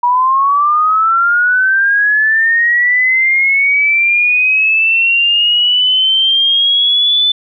sine linear sweep, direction up, 960 to 3520 Hz, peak -8 dBFS, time 0.03-7.32 s, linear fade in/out 5 ms, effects none

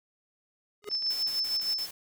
square tone with exponential growth, 415.3 Hz, G#4, in tune, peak -32 dBFS, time 0.82-0.89 s, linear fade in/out 2 ms, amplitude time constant 15 ms
clicks, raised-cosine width 0.2 ms, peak -31 dBFS, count 11, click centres 0.843 / 0.876 / 0.914 / 0.951 / 1.024 / 1.065 / 1.267 / 1.3 / 1.472 / 1.55 / 1.599 s
sine tone with tremolo, 5274 Hz, E8, in tune, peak -25 dBFS, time 0.89-1.87 s, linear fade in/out 50 ms, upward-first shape sine, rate 6.4 Hz, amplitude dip 50%
white noise bursts, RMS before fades -43 dBFS, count 5, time 1.1-1.91 s, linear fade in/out 5 ms, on 130 ms, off 40 ms
effects none

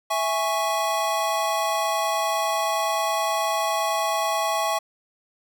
square chord, C# minor, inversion first, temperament equal, 659.3 / 830.6 / 1108.7 Hz, E5 / G#5 / C#6, 0 / 0 / 0 cents, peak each -27 dBFS, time 0.1-4.79 s, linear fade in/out 10 ms, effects none

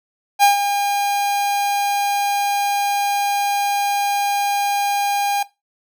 45% pulse tone with ADSR envelope, 808 Hz, G#5, 48 cents flat, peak -8 dBFS, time 0.39-5.43 s, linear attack 41 ms, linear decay 130 ms, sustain -9 dB, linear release 5 ms, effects noise-tail reverb RT60 0.2 s tail -17 dB re dry

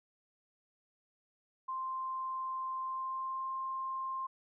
sine tone with pitch glide, 1046.5 to 1056.2 Hz, C6 to C6, 0 to +16 cents, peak -35 dBFS, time 1.68-4.27 s, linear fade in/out 10 ms, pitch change +16 cents, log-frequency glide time 2.82-3.51 s, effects none

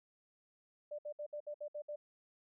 sine tone bursts, 592 Hz, D5, 14 cents sharp, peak -40 dBFS, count 8, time 0.91-1.96 s, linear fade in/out 10 ms, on 77 ms, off 62 ms, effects none

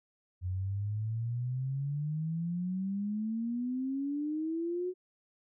sine exponential sweep, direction up, 89.4 to 370 Hz, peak -31 dBFS, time 0.41-4.94 s, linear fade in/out 50 ms, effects none

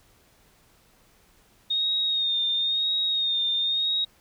sine tone with vibrato, 3700 Hz, A#7, 14 cents flat, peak -22 dBFS, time 1.7-4.05 s, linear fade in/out 10 ms, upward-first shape sine, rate 0.98 Hz, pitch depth 41 cents each way, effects pink hiss -60 dBFS RMS until 4.2 s

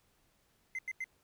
triangle tone bursts, 2068 Hz, C7, 21 cents flat, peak -33 dBFS, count 3, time 0.75-1.042 s, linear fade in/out 2 ms, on 38 ms, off 89 ms, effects tanh soft clip ceiling -29 dBFS + pink hiss -72 dBFS RMS until 1.23 s

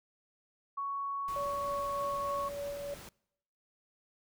sine tone with pitch glide, 1114 to 1107.6 Hz, C#6 to C#6, +8 to -2 cents, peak -33 dBFS, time 0.77-2.49 s, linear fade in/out 10 ms, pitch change -10 cents, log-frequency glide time 1.65-2.05 s
pink noise, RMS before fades -49 dBFS, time 1.28-3.09 s, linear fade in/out 2 ms
sine tone with tremolo, 570 Hz, C#5, 48 cents sharp, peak -35 dBFS, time 1.36-2.94 s, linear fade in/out 2 ms, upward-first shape sine, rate 3.3 Hz, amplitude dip 35%
effects noise-tail reverb RT60 0.8 s tail -25 dB re dry

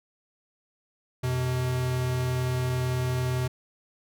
square tone pair together, 89 / 126.85 Hz, F2 / B2, +33 / +47 cents, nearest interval tritone, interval 614 cents, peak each -35 / -26 dBFS, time 1.23-3.48 s, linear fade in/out 10 ms, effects none

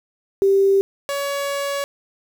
sine / sawtooth tone pair in turn, 392 / 562.6 Hz, G4 / C#5, 0 / +26 cents, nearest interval tritone, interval 626 cents, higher second, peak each -12 / -18 dBFS, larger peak first, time 0.42-0.81 / 1.09-1.84 s, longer second, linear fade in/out 0 ms, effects 7-bit

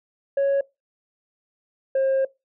sine tone pair in turn, 554.4 / 535.1 Hz, C#5 / C5, 0 / +39 cents, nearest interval minor second, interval 61 cents, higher first, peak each -15 dBFS, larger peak neither, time 0.37-0.61 / 1.95-2.25 s, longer second, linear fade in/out 5 ms, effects noise-tail reverb RT60 0.2 s tail -21 dB re dry + tanh soft clip ceiling -17 dBFS

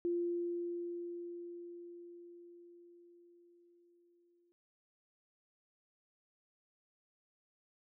sine tone with exponential decay, 346.6 Hz, F4, 13 cents flat, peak -31 dBFS, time 0.05-4.52 s, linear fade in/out 0 ms, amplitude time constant 970 ms, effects none

